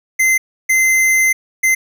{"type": "tone bursts at uneven times", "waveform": "square", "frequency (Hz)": 2069, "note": "C7", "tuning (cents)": -20, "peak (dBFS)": -11, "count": 3, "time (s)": [[0.19, 0.38], [0.69, 1.33], [1.63, 1.75]], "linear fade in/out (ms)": 10, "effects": []}